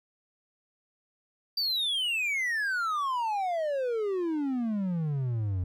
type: exponential sweep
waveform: triangle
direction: down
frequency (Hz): 4717 to 87.31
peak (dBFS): -25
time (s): 1.57-5.64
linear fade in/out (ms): 5
effects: none

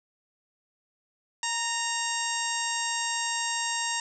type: harmonic tone with a mistuned harmonic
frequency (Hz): 932.3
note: A#5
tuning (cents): 0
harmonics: 1 / 2 / 3 / 4 / 5 / 6 / 7 / 8 / 9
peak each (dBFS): -33 / -34 / -36 / -38 / -41 / -36 / -39 / -34 / -42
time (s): 1.43-4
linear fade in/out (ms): 2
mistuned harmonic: 2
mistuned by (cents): -22
effects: none

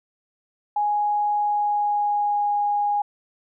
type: tone with pitch glide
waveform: sine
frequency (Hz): 830.6 to 823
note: G#5 to G#5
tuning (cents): 0 to -16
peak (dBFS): -19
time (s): 0.76-3.02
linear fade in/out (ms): 5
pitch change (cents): -16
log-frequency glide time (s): 1.37-2.54
effects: none

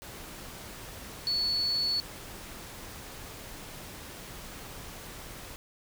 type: tone in noise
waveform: sine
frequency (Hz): 4423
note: C#8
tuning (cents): -5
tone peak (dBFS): -26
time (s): 1.27-2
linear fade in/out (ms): 0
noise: pink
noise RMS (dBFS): -44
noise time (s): 0.02-5.56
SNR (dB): +15
effects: none

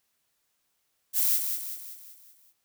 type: noise with echo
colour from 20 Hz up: violet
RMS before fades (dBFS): -24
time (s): 1.13-1.4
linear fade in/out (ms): 50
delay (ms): 190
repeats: 6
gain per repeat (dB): -6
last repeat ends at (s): 2.54
effects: white hiss -75 dBFS RMS until 2.64 s

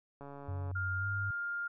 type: click train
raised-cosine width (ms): 1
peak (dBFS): -34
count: 72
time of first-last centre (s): 0.21-0.714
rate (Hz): 141
type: tone with pitch glide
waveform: sine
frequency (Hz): 93.2 to 99.31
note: F#2 to G2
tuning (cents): +13 to +23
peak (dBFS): -35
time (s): 0.48-1.31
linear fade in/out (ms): 5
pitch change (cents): +110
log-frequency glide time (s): 0.98-1.06
type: tone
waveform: sine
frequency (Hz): 1405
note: F6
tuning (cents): +10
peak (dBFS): -34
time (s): 0.75-1.68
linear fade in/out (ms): 10
effects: none

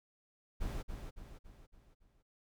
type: noise with echo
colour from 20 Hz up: brown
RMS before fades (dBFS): -37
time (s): 0.6-0.83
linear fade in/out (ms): 20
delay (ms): 280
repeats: 5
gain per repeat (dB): -6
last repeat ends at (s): 2.23
effects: none

